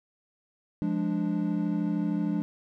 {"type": "chord", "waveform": "triangle", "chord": "D diminished", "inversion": "first", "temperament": "equal", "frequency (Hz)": [174.61, 207.7, 293.7], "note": ["F3", "Ab3", "D4"], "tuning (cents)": [0, 0, 0], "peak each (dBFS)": -28, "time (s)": [0.82, 2.42], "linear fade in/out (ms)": 0, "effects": []}